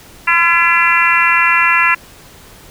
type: harmonic tone with a mistuned harmonic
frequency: 339.9 Hz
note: F4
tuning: 47 cents flat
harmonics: 3 / 4 / 5 / 6 / 7 / 8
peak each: -16 / -16 / -16 / -16 / -16 / -16 dBFS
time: 0.27-1.95 s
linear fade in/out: 10 ms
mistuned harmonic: 6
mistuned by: -17 cents
effects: pink hiss -40 dBFS RMS until 2.7 s